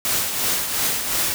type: noise with tremolo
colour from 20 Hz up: white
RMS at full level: -20 dBFS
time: 0.05-1.34 s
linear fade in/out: 0 ms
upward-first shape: triangle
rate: 2.8 Hz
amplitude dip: 55%
effects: none